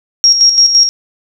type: tone with tremolo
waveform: sine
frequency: 5590 Hz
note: F8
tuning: 1 cent sharp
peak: -3 dBFS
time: 0.24-0.89 s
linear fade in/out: 0 ms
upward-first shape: square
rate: 5.9 Hz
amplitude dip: 55%
effects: none